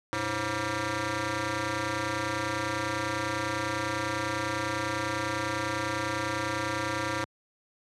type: ring-modulated tone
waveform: 10% pulse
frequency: 210 Hz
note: G#3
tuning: 19 cents sharp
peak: -17 dBFS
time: 0.13-7.24 s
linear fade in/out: 0 ms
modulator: 750 Hz
effects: high-pass 100 Hz 12 dB/octave + low-pass 8000 Hz 12 dB/octave